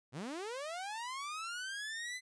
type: linear sweep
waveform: sawtooth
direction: up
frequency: 110.4 to 2046 Hz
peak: -36 dBFS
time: 0.12-2.21 s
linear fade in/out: 50 ms
effects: resampled to 22050 Hz